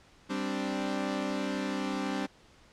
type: chord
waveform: sawtooth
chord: G suspended fourth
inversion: none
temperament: equal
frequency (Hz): 196 / 261.6 / 293.7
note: G3 / C4 / D4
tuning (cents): 0 / 0 / 0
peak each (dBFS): -31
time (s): 0.29-2.27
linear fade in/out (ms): 20
effects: pink hiss -59 dBFS RMS until 2.72 s + low-pass 6000 Hz 12 dB/octave